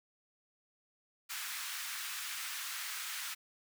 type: high-pass noise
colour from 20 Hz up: pink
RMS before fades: -41 dBFS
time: 1.29-3.35 s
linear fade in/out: 20 ms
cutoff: 1300 Hz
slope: 24 dB/octave
effects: none